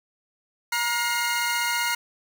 sawtooth tone cluster, 946 / 1427 / 2123 Hz, A#5 / F6 / C7, +25 / +37 / +25 cents, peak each -24 dBFS, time 0.72-1.95 s, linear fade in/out 5 ms, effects none

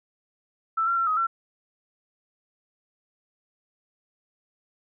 sine tone with pitch steps, 1325 / 1371 / 1351 / 1262 / 1352 Hz, E6 / F6 / E6 / D#6 / E6, +9 / -32 / +42 / +24 / +43 cents, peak -21 dBFS, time 0.77-1.27 s, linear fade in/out 10 ms, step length 100 ms, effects none

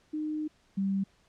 sine tone pair in turn, 306.5 / 195.04 Hz, D#4 / G3, -26 / -8 cents, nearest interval minor sixth, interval 782 cents, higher first, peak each -30 / -26 dBFS, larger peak second, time 0.13-0.48 / 0.77-1.04 s, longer first, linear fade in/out 10 ms, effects pink hiss -66 dBFS RMS until 1.28 s + low-pass 7000 Hz 12 dB/octave

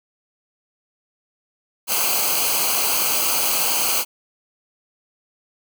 white noise with comb filter, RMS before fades -20 dBFS, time 1.87-4.05 s, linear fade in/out 50 ms, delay 0.55 ms, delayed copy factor -0.8, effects none

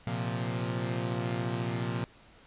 sawtooth chord, Bb suspended second, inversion none, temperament equal, 116.54 / 130.81 / 174.61 Hz, Bb2 / C3 / F3, 0 / 0 / 0 cents, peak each -29 / -32 / -32 dBFS, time 0.07-2.04 s, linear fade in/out 0 ms, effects pink hiss -57 dBFS RMS until 2.46 s + resampled to 8000 Hz

